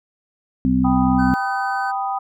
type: harmonic tone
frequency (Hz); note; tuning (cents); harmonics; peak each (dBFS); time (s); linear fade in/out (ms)
64.2; C2; -32; 1 / 2 / 3 / 4; -25 / -26 / -20 / -16; 0.65-1.34; 0
type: chord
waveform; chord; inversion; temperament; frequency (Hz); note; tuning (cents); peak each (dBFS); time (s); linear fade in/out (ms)
sine; G augmented; none; equal; 784 / 987.8 / 1244.5; G5 / B5 / D#6; 0 / 0 / 0; -22 / -28 / -27; 0.84-2.19; 10
type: tone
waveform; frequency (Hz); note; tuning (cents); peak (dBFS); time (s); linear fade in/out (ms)
triangle; 1520; F#6; +46; -24; 1.18-1.92; 20
effects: none